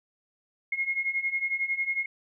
sine beating tone pair, 2148 / 2159 Hz, C7 / C#7, +45 / -46 cents, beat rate 11 Hz, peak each -31 / -28 dBFS, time 0.72-2.06 s, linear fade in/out 5 ms, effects none

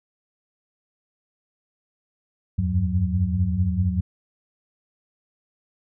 sine tone cluster, 81.6 / 92.3 / 97.1 / 183.1 Hz, E2 / F#2 / G2 / F#3, -17 / -4 / -16 / -18 cents, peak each -25 dBFS, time 2.58-4.01 s, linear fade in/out 10 ms, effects none

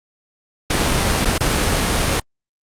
pink noise with dropouts, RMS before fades -17 dBFS, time 0.7-2.2 s, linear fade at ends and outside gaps 5 ms, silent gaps 1.249-1.254 / 1.381-1.405 s, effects low-pass 10000 Hz 12 dB/octave + Opus 48 kbps

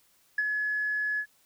sine tone with ADSR envelope, 1700 Hz, G#6, 40 cents sharp, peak -21 dBFS, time 0.38-1.26 s, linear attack 5 ms, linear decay 35 ms, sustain -5 dB, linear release 71 ms, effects tanh soft clip ceiling -19 dBFS + white hiss -65 dBFS RMS until 1.45 s

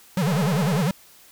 square tone with vibrato, 164.81 Hz, E3, in tune, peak -20 dBFS, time 0.17-0.91 s, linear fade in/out 2 ms, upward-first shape sine, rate 10 Hz, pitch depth 290 cents each way
click train, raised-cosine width 1 ms, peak -22 dBFS, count 114, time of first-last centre 0.27-0.806 s, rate 211 Hz
effects white hiss -51 dBFS RMS until 1.31 s

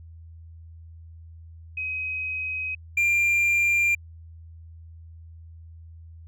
sine / triangle tone pair in turn, 2528 / 2386 Hz, D#7 / D7, +27 / +27 cents, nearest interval minor second, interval 100 cents, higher first, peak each -27 / -17 dBFS, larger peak second, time 1.77-2.75 / 2.97-3.95 s, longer neither, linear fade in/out 5 ms, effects added 82 Hz sine -42 dBFS peak until 6.27 s

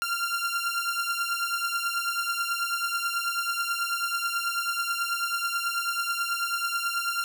sawtooth beating tone pair, 1381 / 1390.2 Hz, F6 / F6, -20 / -8 cents, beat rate 9.2 Hz, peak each -25 / -27 dBFS, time 0.02-7.24 s, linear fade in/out 0 ms, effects none

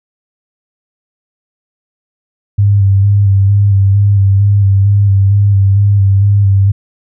sine tone with vibrato, 99.6 Hz, G2, 28 cents sharp, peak -5 dBFS, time 2.58-6.72 s, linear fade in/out 10 ms, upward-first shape square, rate 2.2 Hz, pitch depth 28 cents each way, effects none

